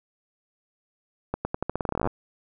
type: accelerating click train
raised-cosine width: 1 ms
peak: -12 dBFS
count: 19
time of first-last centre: 1.34-2.074 s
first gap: 110 ms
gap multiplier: 0.86
effects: none